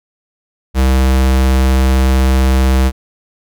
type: tone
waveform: square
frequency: 65.41 Hz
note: C2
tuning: in tune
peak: -9 dBFS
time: 0.74-2.92 s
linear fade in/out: 50 ms
effects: none